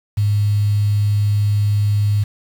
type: tone with quantisation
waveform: sine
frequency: 103.3 Hz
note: G#2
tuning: 9 cents flat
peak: -13 dBFS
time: 0.17-2.24 s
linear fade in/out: 10 ms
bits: 6
effects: none